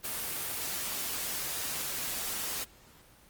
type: noise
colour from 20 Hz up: white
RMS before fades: -35 dBFS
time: 0.03-2.65 s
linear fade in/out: 20 ms
effects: pink hiss -58 dBFS RMS until 3.29 s + Opus 24 kbps